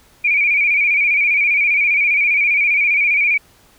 sine tone with vibrato, 2341 Hz, D7, 6 cents flat, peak -12 dBFS, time 0.24-3.38 s, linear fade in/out 10 ms, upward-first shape square, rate 15 Hz, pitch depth 51 cents each way, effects pink hiss -51 dBFS RMS until 3.78 s

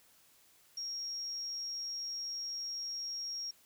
sine tone, 5588 Hz, F8, in tune, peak -37 dBFS, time 0.77-3.51 s, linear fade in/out 5 ms, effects white hiss -65 dBFS RMS until 3.65 s

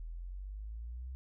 sine exponential sweep, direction up, 39.79 to 65.41 Hz, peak -40 dBFS, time 0-1.15 s, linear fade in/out 0 ms, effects none

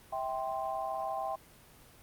sine chord, C major, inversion first, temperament equal with one note detuned, 649.8 / 784 / 1046.5 Hz, E5 / G5 / C6, -25 / 0 / 0 cents, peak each -37 / -35 / -39 dBFS, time 0.12-1.36 s, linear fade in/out 10 ms, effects pink hiss -57 dBFS RMS until 2.02 s + Opus 32 kbps

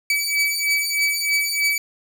sawtooth beating tone pair, 2288 / 2291.2 Hz, D7 / D7, -46 / -43 cents, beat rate 3.2 Hz, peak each -19 / -18 dBFS, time 0.1-1.78 s, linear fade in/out 2 ms, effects none

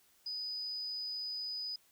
sine tone, 4978 Hz, D#8, in tune, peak -37 dBFS, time 0.26-1.76 s, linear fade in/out 5 ms, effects white hiss -68 dBFS RMS until 1.91 s

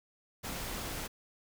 pink noise, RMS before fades -39 dBFS, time 0.43-1.08 s, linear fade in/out 20 ms, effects none

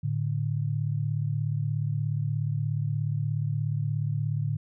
sine tone pair together, 110 / 146.83 Hz, A2 / D3, 0 / 0 cents, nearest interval perfect fourth, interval 500 cents, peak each -28 dBFS, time 0.03-4.57 s, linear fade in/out 10 ms, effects none

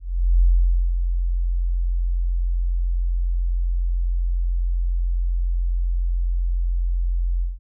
sine tone with ADSR envelope, 43.65 Hz, F1, in tune, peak -11 dBFS, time 0-7.59 s, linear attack 410 ms, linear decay 520 ms, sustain -7 dB, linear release 170 ms, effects none

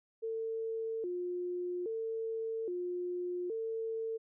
sine tone with vibrato, 400 Hz, G4, 35 cents sharp, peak -34 dBFS, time 0.22-4.18 s, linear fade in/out 20 ms, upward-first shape square, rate 0.61 Hz, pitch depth 200 cents each way, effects none

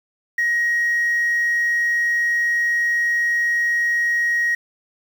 sine tone, 1888 Hz, A#6, 22 cents sharp, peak -15 dBFS, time 0.38-4.55 s, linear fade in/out 5 ms, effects tanh soft clip ceiling -13 dBFS + 7-bit

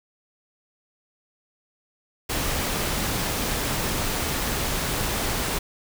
pink noise, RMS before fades -26 dBFS, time 2.29-5.59 s, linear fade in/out 10 ms, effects none

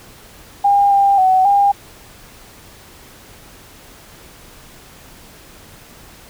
sine tone with pitch steps, 805 / 796 / 751 / 804 Hz, G5 / G5 / F#5 / G5, +46 / +26 / +26 / +44 cents, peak -9 dBFS, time 0.64-1.72 s, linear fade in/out 10 ms, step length 270 ms, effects pink hiss -42 dBFS RMS until 6.29 s

